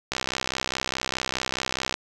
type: click train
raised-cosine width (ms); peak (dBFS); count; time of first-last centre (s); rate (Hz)
0.2; -8; 119; 0.12-1.941; 64.8
effects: none